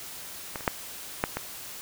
clicks, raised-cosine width 0.5 ms, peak -17 / -26 / -7 / -8 / -14 dBFS, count 5, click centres 0.558 / 0.608 / 0.678 / 1.239 / 1.37 s, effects white hiss -41 dBFS RMS until 1.81 s

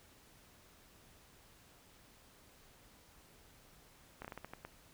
slowing click train, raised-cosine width 0.5 ms, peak -30 dBFS, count 8, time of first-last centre 4.22-4.65 s, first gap 26 ms, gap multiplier 1.28, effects pink hiss -63 dBFS RMS until 4.93 s

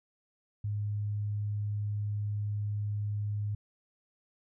sine tone, 103.83 Hz, G#2, in tune, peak -30 dBFS, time 0.64-3.55 s, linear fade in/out 5 ms, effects none

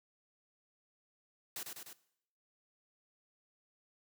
white noise with echo, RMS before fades -42 dBFS, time 1.56-1.63 s, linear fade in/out 2 ms, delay 100 ms, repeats 3, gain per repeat -3 dB, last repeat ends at 1.93 s, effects noise-tail reverb RT60 0.7 s tail -18 dB re dry + high-pass 150 Hz 12 dB/octave

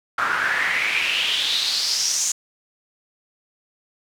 pink noise with band-pass filter sweep, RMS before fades -22 dBFS, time 0.18-2.32 s, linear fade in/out 5 ms, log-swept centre 1300 to 6900 Hz, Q 5.3, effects none

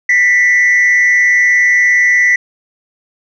sine tone with frequency modulation, 1975.5 Hz, B6, in tune, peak -5 dBFS, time 0.09-2.36 s, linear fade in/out 5 ms, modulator 167 Hz, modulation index 0.45, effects tanh soft clip ceiling -5 dBFS

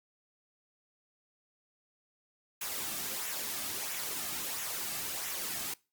white noise with flanger, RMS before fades -37 dBFS, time 2.61-5.74 s, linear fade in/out 5 ms, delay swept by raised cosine 0.21 to 2.11 ms, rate 1.5 Hz, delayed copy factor -0.5, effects noise-tail reverb RT60 0.3 s tail -23 dB re dry + Opus 48 kbps

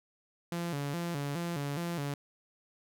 sawtooth tone with vibrato, 156.3 Hz, D#3, 8 cents sharp, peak -29 dBFS, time 0.52-2.14 s, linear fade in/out 2 ms, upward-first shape square, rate 2.4 Hz, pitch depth 160 cents each way, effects none

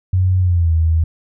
sine tone with pitch glide, 92.5 to 80.99 Hz, F#2 to E2, 0 to -30 cents, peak -11 dBFS, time 0.13-1.04 s, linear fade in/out 5 ms, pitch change -230 cents, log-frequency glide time 0.4-0.73 s, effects none

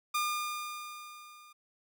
sawtooth tone with level ramp, 1209 Hz, D6, 50 cents sharp, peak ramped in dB -24 to -50 dBFS, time 0.14-1.53 s, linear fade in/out 10 ms, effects none

